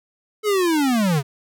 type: linear sweep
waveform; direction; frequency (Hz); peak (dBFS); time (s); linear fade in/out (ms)
square; down; 434.6 to 128.8; -17; 0.43-1.23; 50
effects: none